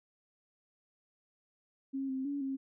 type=tone with pitch steps; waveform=sine; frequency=270.4 / 263.5 / 283.6 / 269.2 Hz; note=C#4 / C4 / C#4 / C4; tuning=-43 / +12 / +40 / +49 cents; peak=-33 dBFS; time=1.93-2.57 s; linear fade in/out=20 ms; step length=160 ms; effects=none